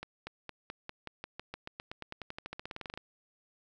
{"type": "accelerating click train", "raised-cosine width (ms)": 0.3, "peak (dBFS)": -24, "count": 28, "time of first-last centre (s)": [0.03, 2.975], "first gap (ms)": 240, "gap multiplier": 0.93, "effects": []}